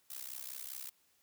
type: noise with amplitude modulation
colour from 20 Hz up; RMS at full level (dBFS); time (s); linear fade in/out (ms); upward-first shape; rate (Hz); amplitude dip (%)
blue; -41; 0.1-0.9; 5; sine; 65; 95
effects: white hiss -72 dBFS RMS until 1.22 s